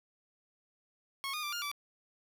15% pulse tone with pitch steps, 1094 / 1224 / 1179 / 1411 / 1158 Hz, C#6 / D#6 / D6 / F6 / D6, -23 / -29 / +6 / +17 / -25 cents, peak -29 dBFS, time 1.24-1.715 s, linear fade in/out 0 ms, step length 95 ms, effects none

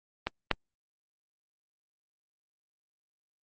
clicks, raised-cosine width 0.3 ms, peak -13 / -8 dBFS, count 2, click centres 0.27 / 0.513 s, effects Opus 32 kbps

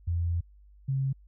sine tone pair in turn, 85.3 / 134.82 Hz, F2 / C#3, -40 / -48 cents, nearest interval minor sixth, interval 792 cents, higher second, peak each -25 dBFS, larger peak neither, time 0.07-0.41 / 0.88-1.13 s, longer first, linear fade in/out 10 ms, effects added 50 Hz sine -52 dBFS peak until 1.27 s

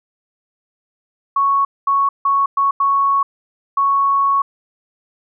sine tone bursts at uneven times, 1108.7 Hz, C#6, in tune, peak -12 dBFS, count 6, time 1.36-1.65 / 1.87-2.09 / 2.25-2.46 / 2.57-2.71 / 2.8-3.23 / 3.77-4.42 s, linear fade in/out 5 ms, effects none

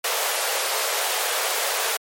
pink high-pass noise, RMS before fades -24 dBFS, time 0.04-1.97 s, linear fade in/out 5 ms, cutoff 450 Hz, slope 48 dB/octave, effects MP3 64 kbps

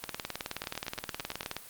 two click trains, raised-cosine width 0.2 ms, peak -16 / -20 dBFS, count 30 / 8, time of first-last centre 0.04-1.566 / 0.64-1.431 s, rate 19 / 8.85 Hz, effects white hiss -49 dBFS RMS until 1.69 s + Opus 32 kbps

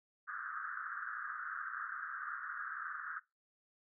pink band-pass noise, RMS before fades -43 dBFS, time 0.27-3.2 s, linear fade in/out 20 ms, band 1200 to 1700 Hz, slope 96 dB/octave, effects noise-tail reverb RT60 0.2 s tail -19 dB re dry

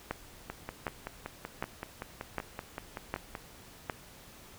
two click trains, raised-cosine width 0.5 ms, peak -17 / -22 dBFS, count 6 / 16, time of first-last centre 0.11-3.898 / 0.5-3.352 s, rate 1.32 / 5.26 Hz, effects pink hiss -53 dBFS RMS until 4.58 s

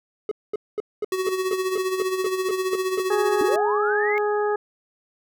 triangle tone bursts, 422.1 Hz, G#4, 28 cents sharp, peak -20 dBFS, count 12, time 0.29-2.998 s, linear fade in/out 2 ms, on 24 ms, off 220 ms
square tone with tremolo, 374.6 Hz, F#4, 21 cents sharp, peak -21 dBFS, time 1.12-3.56 s, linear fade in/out 2 ms, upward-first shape sine, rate 15 Hz, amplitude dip 55%
harmonic tone, 416.9 Hz, G#4, 7 cents sharp, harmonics 1 / 2 / 3 / 4, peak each -21 / -27 / -31 / -33 dBFS, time 3.1-4.56 s, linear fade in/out 5 ms
sine linear sweep, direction up, 270.5 to 2186 Hz, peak -24 dBFS, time 3.41-4.18 s, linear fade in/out 0 ms
effects none

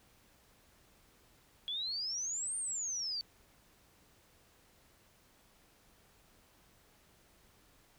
sine exponential two-way sweep, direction up then down, 3322 to 8980 to 4502 Hz, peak -35 dBFS, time 1.68-3.21 s, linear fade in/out 0 ms, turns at 2.57 s, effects pink hiss -66 dBFS RMS until 7.98 s

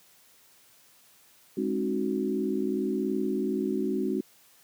sine chord, Ab dominant seventh, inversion none, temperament equal with one note detuned, 207.7 / 268.5 / 311.1 / 370 Hz, Ab3 / C4 / Eb4 / Gb4, 0 / +45 / 0 / 0 cents, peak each -31 / -31 / -34 / -30 dBFS, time 1.57-4.21 s, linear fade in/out 5 ms, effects white hiss -59 dBFS RMS until 4.63 s + high-pass 80 Hz 12 dB/octave

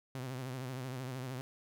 sawtooth tone with vibrato, 128.9 Hz, C3, 26 cents flat, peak -35 dBFS, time 0.15-1.41 s, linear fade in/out 0 ms, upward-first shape triangle, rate 13 Hz, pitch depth 95 cents each way, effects none

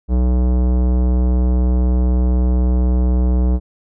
sine tone with tanh clipping, 62 Hz, B1, 7 cents sharp, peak -14 dBFS, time 0.08-3.6 s, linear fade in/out 50 ms, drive 18 dB, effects none

